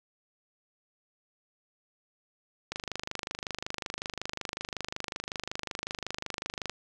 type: click train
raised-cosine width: 0.2 ms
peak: -16 dBFS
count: 102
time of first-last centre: 2.72-6.696 s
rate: 25.4 Hz
effects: none